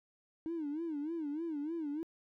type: tone with vibrato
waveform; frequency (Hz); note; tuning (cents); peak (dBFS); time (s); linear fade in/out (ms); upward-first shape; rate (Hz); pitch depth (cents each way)
triangle; 311.1; D#4; 0; -32; 0.46-2.03; 0; sine; 3.3; 150
effects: tanh soft clip ceiling -32 dBFS